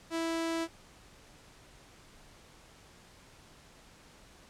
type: tone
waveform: sawtooth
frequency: 329.4 Hz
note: E4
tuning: 1 cent flat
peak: -27 dBFS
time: 0.1-0.68 s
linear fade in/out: 50 ms
effects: pink hiss -57 dBFS RMS until 4.49 s + low-pass 9000 Hz 12 dB/octave